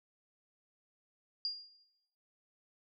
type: tone with exponential decay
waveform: sine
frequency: 4815 Hz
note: D8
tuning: 42 cents sharp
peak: -30 dBFS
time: 1.45-1.74 s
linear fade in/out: 1 ms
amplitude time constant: 63 ms
effects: noise-tail reverb RT60 0.9 s tail -18 dB re dry